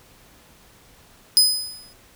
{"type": "tone with exponential decay", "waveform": "sawtooth", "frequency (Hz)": 5020, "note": "D#8", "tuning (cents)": 15, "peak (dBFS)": -7, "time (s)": [1.37, 1.93], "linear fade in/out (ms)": 0, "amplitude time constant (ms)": 120, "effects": ["pink hiss -52 dBFS RMS until 2.15 s"]}